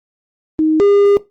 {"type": "tone pair in turn", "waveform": ["sine", "triangle"], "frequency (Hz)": [313, 404.2], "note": ["D#4", "G#4"], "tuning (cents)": [10, -47], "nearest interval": "major third", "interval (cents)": 443, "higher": "second", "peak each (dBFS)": [-10, -6], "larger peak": "second", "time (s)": [[0.59, 0.8], [0.8, 1.17]], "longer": "second", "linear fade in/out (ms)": 0, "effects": ["noise-tail reverb RT60 0.2 s tail -17 dB re dry", "Opus 24 kbps"]}